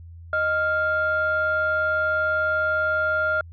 sine tone pair together, 622.3 / 1397 Hz, D#5 / F6, 0 / 0 cents, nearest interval octave + major second, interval 1400 cents, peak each -24 / -20 dBFS, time 0.33-3.41 s, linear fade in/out 2 ms, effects tanh soft clip ceiling -14 dBFS + added 84 Hz sine -39 dBFS peak until 3.52 s

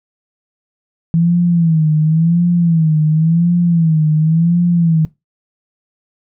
sine tone with vibrato, 163.8 Hz, E3, 11 cents flat, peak -9 dBFS, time 1.14-5.05 s, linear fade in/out 0 ms, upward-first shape sine, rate 0.93 Hz, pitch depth 110 cents each way, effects noise-tail reverb RT60 0.2 s tail -20 dB re dry

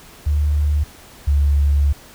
sine tone pair in turn, 74 / 71.48 Hz, D2 / D2, +14 / -46 cents, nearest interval minor second, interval 60 cents, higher first, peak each -14 / -12 dBFS, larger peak second, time 0.26-0.84 / 1.27-1.93 s, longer second, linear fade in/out 10 ms, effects pink hiss -43 dBFS RMS until 2.14 s

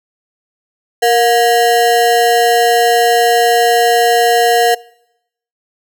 square ring-modulated tone, 592 Hz, D5, 14 cents sharp, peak -6 dBFS, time 1.02-4.75 s, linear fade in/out 10 ms, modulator 124 Hz, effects noise-tail reverb RT60 0.8 s tail -24 dB re dry

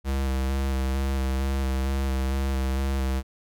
square tone with vibrato, 66.8 Hz, C2, 36 cents sharp, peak -24 dBFS, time 0.04-3.23 s, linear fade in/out 50 ms, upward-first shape square, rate 2.2 Hz, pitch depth 20 cents each way, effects none

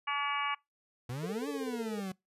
harmonic tone, 285.6 Hz, D4, 48 cents flat, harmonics 3 / 4 / 5 / 6 / 7 / 8 / 9 / 10, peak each -39 / -33 / -46 / -41 / -46 / -37 / -49 / -41 dBFS, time 0.07-0.55 s, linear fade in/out 10 ms
40% pulse exponential two-way sweep, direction up then down, 116.4 to 293.7 to 183.8 Hz, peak -35 dBFS, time 1.09-2.12 s, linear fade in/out 5 ms, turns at 1.48 s
sine tone with tremolo, 445.6 Hz, A4, 22 cents sharp, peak -33 dBFS, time 1.23-2 s, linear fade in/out 5 ms, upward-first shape sine, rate 16 Hz, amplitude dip 100%
effects noise-tail reverb RT60 0.2 s tail -25 dB re dry + resampled to 32000 Hz

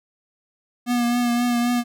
square tone with vibrato, 240.9 Hz, B3, 43 cents flat, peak -19 dBFS, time 0.86-1.84 s, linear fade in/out 50 ms, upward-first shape triangle, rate 3.8 Hz, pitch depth 30 cents each way, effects none

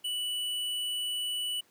sine tone with hard clipping, 2960 Hz, F#7, in tune, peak -32 dBFS, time 0.04-1.61 s, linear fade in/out 10 ms, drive 11 dB, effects pink hiss -65 dBFS RMS until 1.7 s + high-pass 200 Hz 12 dB/octave

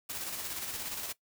white noise with tremolo, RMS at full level -37 dBFS, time 0.09-1.13 s, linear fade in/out 10 ms, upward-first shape square, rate 17 Hz, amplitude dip 35%, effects noise-tail reverb RT60 0.1 s tail -19 dB re dry

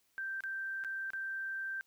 sine tone with dropouts, 1567 Hz, G6, 1 cent flat, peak -36 dBFS, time 0.18-1.81 s, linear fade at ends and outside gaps 0 ms, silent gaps 0.406-0.437 / 0.839-0.847 / 1.104-1.134 s, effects white hiss -74 dBFS RMS until 1.86 s

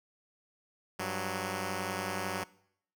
5% pulse tone pair together, 98 / 185 Hz, G2 / F#3, 0 / 0 cents, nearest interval major seventh, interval 1100 cents, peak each -26 / -24 dBFS, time 0.99-2.44 s, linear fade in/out 5 ms, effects noise-tail reverb RT60 0.7 s tail -21 dB re dry

